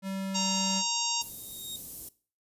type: tone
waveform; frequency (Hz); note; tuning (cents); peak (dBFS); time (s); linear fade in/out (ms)
square; 192.8; G3; -28; -33; 0.02-0.83; 50
type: harmonic tone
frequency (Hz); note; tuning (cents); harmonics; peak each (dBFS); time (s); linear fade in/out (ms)
932.3; A#5; 0; 1 / 3 / 4 / 5 / 6 / 7 / 8; -35 / -35 / -35 / -35 / -35 / -35 / -35; 0.34-1.23; 20
type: tone with exponential growth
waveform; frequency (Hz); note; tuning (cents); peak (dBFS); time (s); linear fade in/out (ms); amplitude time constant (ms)
30% pulse; 3729; A#7; 0; -32; 0.97-1.76; 2; 170
type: band-stop noise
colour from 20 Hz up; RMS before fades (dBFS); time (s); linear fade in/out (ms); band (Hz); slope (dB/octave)
white; -40; 1.21-2.09; 5; 330 to 9200; 12
effects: noise-tail reverb RT60 0.4 s tail -19 dB re dry + resampled to 32000 Hz